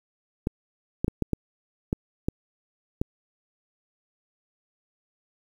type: clicks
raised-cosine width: 3 ms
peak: -11 dBFS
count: 8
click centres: 0.471 / 1.045 / 1.081 / 1.223 / 1.333 / 1.929 / 2.285 / 3.015 s
effects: 8-bit